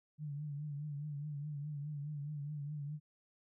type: tone with vibrato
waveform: sine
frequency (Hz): 146.83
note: D3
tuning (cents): 0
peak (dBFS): -39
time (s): 0.18-3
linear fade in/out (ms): 50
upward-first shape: triangle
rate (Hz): 4.8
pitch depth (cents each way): 76
effects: none